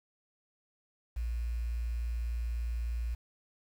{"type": "tone with quantisation", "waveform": "sine", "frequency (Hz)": 58.27, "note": "A#1", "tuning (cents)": 0, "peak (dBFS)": -31, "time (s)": [1.16, 3.15], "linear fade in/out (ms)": 10, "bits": 9, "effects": []}